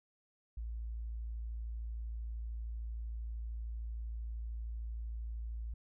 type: tone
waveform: sine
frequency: 56.5 Hz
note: A1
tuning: 47 cents sharp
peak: -38 dBFS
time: 0.57-5.74 s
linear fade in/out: 5 ms
effects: none